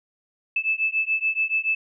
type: beating tone pair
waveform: sine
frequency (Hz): 2619 / 2626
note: E7 / E7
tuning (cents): -12 / -7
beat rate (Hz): 7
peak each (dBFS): -24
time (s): 0.56-1.75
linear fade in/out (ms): 5
effects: none